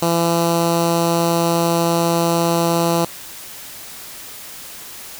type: tone with notch filter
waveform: 10% pulse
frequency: 168.6 Hz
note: E3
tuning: 39 cents sharp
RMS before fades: -17 dBFS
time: 0.02-3.05 s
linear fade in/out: 5 ms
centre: 2200 Hz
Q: 1.6
effects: white hiss -35 dBFS RMS until 5.19 s